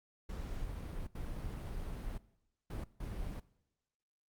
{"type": "noise bursts at uneven times", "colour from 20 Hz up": "brown", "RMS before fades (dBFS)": -41, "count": 4, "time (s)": [[0.29, 1.07], [1.15, 2.18], [2.7, 2.84], [3, 3.4]], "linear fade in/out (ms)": 5, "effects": ["noise-tail reverb RT60 0.9 s tail -20 dB re dry", "Opus 48 kbps"]}